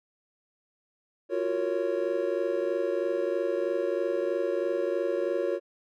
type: chord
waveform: triangle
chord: Gb major seventh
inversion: third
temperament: just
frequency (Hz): 346.9 / 370 / 462.5 / 555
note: F4 / Gb4 / Bb4 / Db5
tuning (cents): -12 / 0 / -14 / +2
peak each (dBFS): -30 / -30 / -30 / -28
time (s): 1.29-5.6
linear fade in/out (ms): 50
effects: none